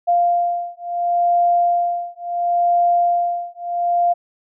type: beating tone pair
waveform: sine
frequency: 697 / 697.72 Hz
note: F5 / F5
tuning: -4 / -2 cents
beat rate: 0.72 Hz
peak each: -18 dBFS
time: 0.07-4.14 s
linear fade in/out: 20 ms
effects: none